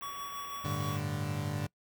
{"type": "band-stop noise", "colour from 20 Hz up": "white", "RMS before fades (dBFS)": -48, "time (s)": [0.01, 1], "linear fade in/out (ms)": 0, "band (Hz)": [3000, 16000], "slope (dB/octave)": 48}
{"type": "tone with tremolo", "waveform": "square", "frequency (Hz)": 1129, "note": "C#6", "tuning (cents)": 31, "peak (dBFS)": -38, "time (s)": [0.02, 0.97], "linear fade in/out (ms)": 5, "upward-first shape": "sine", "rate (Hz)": 6.1, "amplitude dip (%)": 35}
{"type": "chord", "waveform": "35% pulse", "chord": "G suspended second", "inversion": "none", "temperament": "equal", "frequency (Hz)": [98, 110, 146.83], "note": ["G2", "A2", "D3"], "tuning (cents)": [0, 0, 0], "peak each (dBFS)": [-36, -38, -33], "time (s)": [0.64, 1.67], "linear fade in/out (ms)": 10}
{"effects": ["noise-tail reverb RT60 0.1 s tail -23 dB re dry"]}